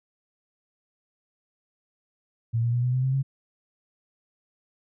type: tone with pitch steps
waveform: sine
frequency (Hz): 115.1 / 118.27 / 121.52 / 124.87 / 128.3 / 131.83 / 135.46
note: A#2 / A#2 / B2 / B2 / C3 / C3 / C#3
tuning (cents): -22 / +25 / -28 / +20 / -34 / +13 / -40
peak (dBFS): -21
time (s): 2.53-3.23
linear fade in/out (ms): 20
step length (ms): 100
effects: none